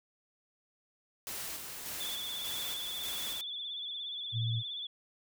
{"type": "noise with tremolo", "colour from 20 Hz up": "white", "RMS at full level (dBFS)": -40, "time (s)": [1.27, 3.41], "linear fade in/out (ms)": 0, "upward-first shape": "square", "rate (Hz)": 1.7, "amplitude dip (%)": 35}
{"type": "tone with vibrato", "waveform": "sine", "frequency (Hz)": 3461, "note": "A7", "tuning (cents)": -29, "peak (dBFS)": -37, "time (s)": [2, 4.87], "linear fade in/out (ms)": 5, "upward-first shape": "sine", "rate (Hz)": 17, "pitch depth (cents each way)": 55}
{"type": "tone", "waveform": "sine", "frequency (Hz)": 114.6, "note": "A#2", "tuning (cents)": -29, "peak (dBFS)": -30, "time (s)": [4.32, 4.63], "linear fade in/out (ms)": 50}
{"effects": []}